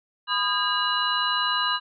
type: tone cluster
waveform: sine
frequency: 1002 / 1229 / 1619 / 2882 / 3987 Hz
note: B5 / D#6 / G#6 / F#7 / B7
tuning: +25 / -22 / -45 / -46 / +16 cents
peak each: -28 dBFS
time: 0.27-1.8 s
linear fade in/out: 50 ms
effects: none